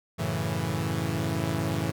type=chord; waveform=sawtooth; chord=F# minor seventh; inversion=none; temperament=equal; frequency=92.5 / 110 / 138.59 / 164.81 Hz; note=F#2 / A2 / C#3 / E3; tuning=0 / 0 / 0 / 0 cents; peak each=-30 / -28 / -29 / -27 dBFS; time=0.18-1.92 s; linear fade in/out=20 ms; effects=none